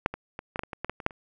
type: clicks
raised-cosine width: 0.5 ms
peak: -7 / -19 / -20 / -17 / -12 / -21 / -20 / -15 / -15 / -24 / -8 / -30 dBFS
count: 12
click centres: 0.061 / 0.14 / 0.391 / 0.559 / 0.593 / 0.635 / 0.732 / 0.846 / 0.896 / 1.002 / 1.064 / 1.108 s
effects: none